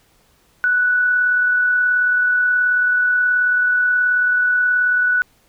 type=tone with amplitude modulation; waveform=sine; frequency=1480 Hz; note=F#6; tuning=in tune; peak=-12 dBFS; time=0.64-5.22 s; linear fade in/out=0 ms; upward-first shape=sine; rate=38.6 Hz; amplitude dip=25%; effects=pink hiss -57 dBFS RMS until 5.48 s